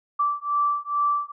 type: beating tone pair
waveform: sine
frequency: 1164 / 1166.3 Hz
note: D6 / D6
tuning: -16 / -12 cents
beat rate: 2.3 Hz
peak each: -24 dBFS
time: 0.19-1.32 s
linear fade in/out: 10 ms
effects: none